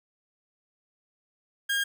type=tone; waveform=30% pulse; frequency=1619 Hz; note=G#6; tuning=45 cents flat; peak=-22 dBFS; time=1.69-1.84 s; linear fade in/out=10 ms; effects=none